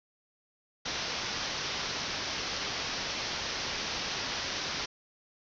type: low-pass noise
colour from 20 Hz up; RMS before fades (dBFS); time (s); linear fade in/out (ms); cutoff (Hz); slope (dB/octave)
white; -35; 0.85-4.86; 10; 6000; 96
effects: none